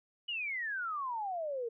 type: exponential sweep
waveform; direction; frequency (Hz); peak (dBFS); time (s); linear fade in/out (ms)
sine; down; 2973 to 450; -34; 0.28-1.69; 10
effects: none